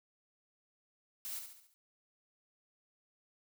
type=noise with echo; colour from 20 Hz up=blue; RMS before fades=-42 dBFS; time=1.25-1.39 s; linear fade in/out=0 ms; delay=70 ms; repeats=5; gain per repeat=-6 dB; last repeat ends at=1.74 s; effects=none